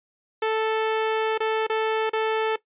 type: tone with dropouts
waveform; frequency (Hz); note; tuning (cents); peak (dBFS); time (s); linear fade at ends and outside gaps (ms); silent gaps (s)
sawtooth; 440; A4; 0; -17; 0.42-2.56; 5; 1.378-1.403 / 1.668-1.697 / 2.096-2.132
effects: noise-tail reverb RT60 0.1 s tail -18 dB re dry + resampled to 8000 Hz